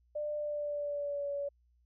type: tone with pitch glide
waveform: sine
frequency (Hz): 596 to 568.1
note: D5 to C#5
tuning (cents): +25 to +42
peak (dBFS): -33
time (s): 0.15-1.49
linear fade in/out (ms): 10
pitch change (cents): -83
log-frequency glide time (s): 0.36-1.3
effects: added 60 Hz sine -66 dBFS peak until 1.85 s